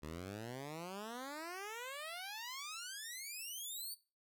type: exponential sweep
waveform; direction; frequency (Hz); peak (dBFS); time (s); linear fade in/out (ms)
10% pulse; up; 73.42 to 4647; -36; 0.02-3.95; 20
effects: noise-tail reverb RT60 0.3 s tail -18 dB re dry